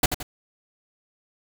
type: noise with echo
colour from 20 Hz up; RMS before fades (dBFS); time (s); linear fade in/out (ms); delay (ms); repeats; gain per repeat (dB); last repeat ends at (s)
pink; -17; 0.03-0.06; 5; 85; 2; -8; 0.23
effects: none